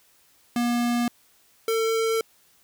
square tone pair in turn, 239.4 / 449.2 Hz, A#3 / A4, +46 / +36 cents, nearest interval major seventh, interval 1090 cents, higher second, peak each -22 dBFS, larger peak neither, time 0.56-1.08 / 1.68-2.21 s, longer second, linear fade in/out 2 ms, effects white hiss -60 dBFS RMS until 2.63 s

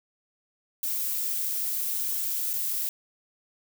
violet noise with dropouts, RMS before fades -29 dBFS, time 0.83-2.89 s, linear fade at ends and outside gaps 1 ms, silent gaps 2.532-2.536 s, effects none

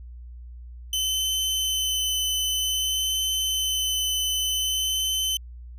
sawtooth tone with vibrato, 3044 Hz, F#7, 48 cents sharp, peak -20 dBFS, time 0.93-5.37 s, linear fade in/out 2 ms, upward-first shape sine, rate 0.53 Hz, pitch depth 8 cents each way, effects added 60 Hz sine -38 dBFS peak until 5.78 s

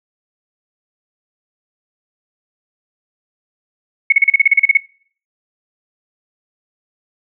sine tone bursts, 2201 Hz, C#7, 13 cents flat, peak -5 dBFS, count 12, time 4.1-4.773 s, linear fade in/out 5 ms, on 24 ms, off 35 ms, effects noise-tail reverb RT60 0.5 s tail -23 dB re dry

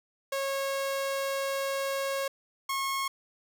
sawtooth tone pair in turn, 547 / 1087.7 Hz, C#5 / C#6, -23 / -33 cents, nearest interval octave, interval 1190 cents, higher second, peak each -25 dBFS, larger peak neither, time 0.32-2.28 / 2.69-3.08 s, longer first, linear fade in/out 5 ms, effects none

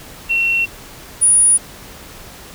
sine tone pair in turn, 2721 / 9697 Hz, F7 / D#9, -46 / -46 cents, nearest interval octave + minor seventh, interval 2200 cents, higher second, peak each -13 / -8 dBFS, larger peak second, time 0.29-0.66 / 1.21-1.58 s, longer neither, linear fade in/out 20 ms, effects pink hiss -37 dBFS RMS until 2.54 s

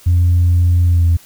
sine tone with pitch glide, 87.31 to 84.63 Hz, F2 to E2, 0 to +46 cents, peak -7 dBFS, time 0.06-1.17 s, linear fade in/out 10 ms, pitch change -54 cents, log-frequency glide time 0.86-1.05 s, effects tanh soft clip ceiling -6 dBFS + white hiss -44 dBFS RMS until 1.25 s

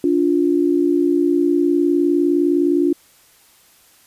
sine tone pair together, 289.5 / 349.2 Hz, D4 / F4, -25 / 0 cents, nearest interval minor third, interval 325 cents, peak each -16 dBFS, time 0.04-2.93 s, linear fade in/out 2 ms, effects white hiss -52 dBFS RMS until 4.06 s + resampled to 32000 Hz

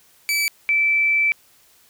sawtooth / sine tone pair in turn, 2306 / 2323 Hz, D7 / D7, -32 / -20 cents, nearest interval unison, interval 12 cents, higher second, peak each -15 dBFS, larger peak neither, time 0.29-0.48 / 0.69-1.32 s, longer second, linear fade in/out 0 ms, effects white hiss -55 dBFS RMS until 1.89 s

